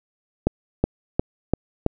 accelerating click train, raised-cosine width 2 ms, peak -4 dBFS, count 5, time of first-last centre 0.47-1.864 s, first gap 370 ms, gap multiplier 0.96, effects none

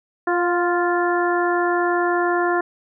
harmonic tone with a mistuned harmonic, 349.2 Hz, F4, in tune, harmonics 1 / 2 / 3 / 4 / 5, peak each -20 / -23 / -25 / -26 / -27 dBFS, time 0.27-2.61 s, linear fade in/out 5 ms, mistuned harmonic 2, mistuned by +21 cents, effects none

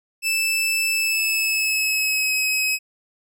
sawtooth tone with pitch glide, 2637 to 2549 Hz, E7 to D#7, 0 to +41 cents, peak -16 dBFS, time 0.22-2.79 s, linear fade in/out 50 ms, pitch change -59 cents, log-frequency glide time 0.9-2.34 s, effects none

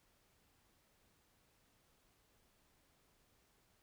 silence, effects pink hiss -74 dBFS RMS until 3.82 s

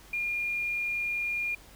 sine tone with quantisation, 2415 Hz, D7, 48 cents sharp, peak -28 dBFS, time 0.13-1.55 s, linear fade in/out 5 ms, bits 9, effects added 47 Hz sine -55 dBFS peak until 1.75 s + pink hiss -54 dBFS RMS until 1.75 s

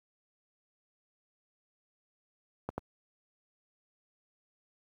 clicks, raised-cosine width 1 ms, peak -20 dBFS, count 2, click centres 2.69 / 2.78 s, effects high-pass 60 Hz 12 dB/octave + 10-bit

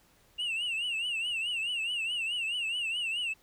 sine tone with vibrato, 2783 Hz, F7, 7 cents flat, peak -27 dBFS, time 0.38-3.34 s, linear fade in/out 20 ms, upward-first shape triangle, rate 4.7 Hz, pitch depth 140 cents each way, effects tanh soft clip ceiling -29 dBFS + pink hiss -64 dBFS RMS until 3.42 s

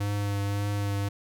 square tone with vibrato, 101.3 Hz, G#2, 43 cents flat, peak -27 dBFS, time 0-1.09 s, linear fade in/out 10 ms, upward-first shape triangle, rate 1.8 Hz, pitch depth 20 cents each way, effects none

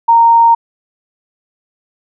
sine tone, 926 Hz, A#5, 12 cents flat, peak -4 dBFS, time 0.08-0.55 s, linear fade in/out 10 ms, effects none

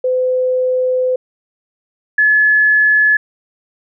sine tone pair in turn, 509 / 1712.1 Hz, C5 / A6, -48 / -48 cents, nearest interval octave + major sixth, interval 2100 cents, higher second, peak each -12 / -8 dBFS, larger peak second, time 0.04-1.16 / 2.18-3.17 s, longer first, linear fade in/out 5 ms, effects none

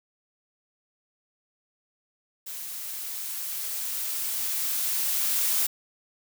blue noise with level ramp, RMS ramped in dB -37 to -24 dBFS, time 2.46-5.67 s, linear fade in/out 10 ms, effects none

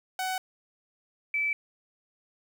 sawtooth / sine tone pair in turn, 749 / 2312 Hz, F#5 / D7, +21 / -28 cents, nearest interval octave + minor sixth, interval 1951 cents, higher second, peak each -25 dBFS, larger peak neither, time 0.19-0.38 / 1.34-1.53 s, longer neither, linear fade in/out 2 ms, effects 10-bit

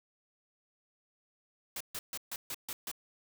white noise bursts, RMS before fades -39 dBFS, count 7, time 1.76-2.915 s, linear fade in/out 2 ms, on 45 ms, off 140 ms, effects none

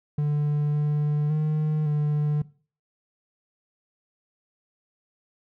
triangle tone with pitch steps, 147.7 / 148.5 / 153.5 / 148.8 Hz, D3 / D3 / D#3 / D3, +10 / +20 / -23 / +23 cents, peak -19 dBFS, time 0.18-2.42 s, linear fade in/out 5 ms, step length 560 ms, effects noise-tail reverb RT60 0.4 s tail -19 dB re dry

